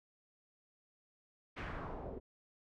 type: noise with low-pass filter sweep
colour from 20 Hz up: pink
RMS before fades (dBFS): -44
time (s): 1.56-2.2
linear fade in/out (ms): 20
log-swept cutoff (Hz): 2400 to 430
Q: 1.7
effects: none